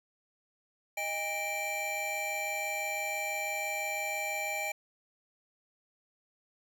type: tone cluster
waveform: square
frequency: 623 / 809 / 2341 Hz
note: D#5 / G#5 / D7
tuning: +2 / -46 / -6 cents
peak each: -40 / -39 / -35 dBFS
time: 0.97-4.72 s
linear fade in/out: 5 ms
effects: none